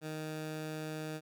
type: tone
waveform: 15% pulse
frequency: 155.56 Hz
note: D#3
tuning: in tune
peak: -32 dBFS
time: 0.01-1.21 s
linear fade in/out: 50 ms
effects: none